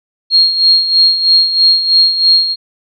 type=tone with tremolo; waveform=sine; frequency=4257 Hz; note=C8; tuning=29 cents sharp; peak=-4 dBFS; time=0.3-2.56 s; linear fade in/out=50 ms; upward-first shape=sine; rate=3.1 Hz; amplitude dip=65%; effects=none